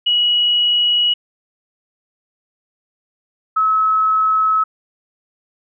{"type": "tone pair in turn", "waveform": "sine", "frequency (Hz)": [2916, 1290.7], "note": ["F#7", "E6"], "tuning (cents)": [-26, -37], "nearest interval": "octave + major second", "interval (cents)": 1411, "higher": "first", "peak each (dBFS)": -12, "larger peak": "neither", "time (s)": [[0.06, 1.14], [3.56, 4.64]], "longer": "neither", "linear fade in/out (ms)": 10, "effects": []}